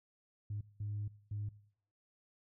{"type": "tone bursts at uneven times", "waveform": "sine", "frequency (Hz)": 103.83, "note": "G#2", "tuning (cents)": 0, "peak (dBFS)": -36, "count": 3, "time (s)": [[0.5, 0.61], [0.8, 1.08], [1.31, 1.49]], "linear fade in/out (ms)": 5, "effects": ["noise-tail reverb RT60 0.6 s tail -19 dB re dry", "tanh soft clip ceiling -33 dBFS"]}